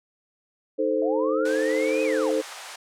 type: chord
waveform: sine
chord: A diminished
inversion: second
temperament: equal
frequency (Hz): 311.1 / 440 / 523.3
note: Eb4 / A4 / C5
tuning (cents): 0 / 0 / 0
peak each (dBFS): -27 / -25 / -24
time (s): 0.78-2.42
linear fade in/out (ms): 20
type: linear two-way sweep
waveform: sine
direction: up then down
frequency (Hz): 622.3 to 2547 to 622.3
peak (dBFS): -31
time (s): 1.02-2.31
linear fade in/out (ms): 2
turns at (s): 2.03
type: band-pass noise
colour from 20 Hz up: pink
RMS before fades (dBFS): -40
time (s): 1.45-2.76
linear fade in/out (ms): 5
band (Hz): 650 to 9700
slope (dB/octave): 24
effects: none